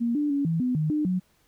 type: tone with pitch steps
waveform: sine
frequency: 235 / 294.4 / 282.2 / 163.9 / 250.8 / 154.4 / 301.9 / 183.4 Hz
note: A#3 / D4 / C#4 / E3 / B3 / D#3 / D4 / F#3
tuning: +14 / +4 / +31 / -10 / +27 / -13 / +48 / -15 cents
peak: -22 dBFS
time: 0-1.2 s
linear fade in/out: 20 ms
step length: 150 ms
effects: pink hiss -65 dBFS RMS until 1.47 s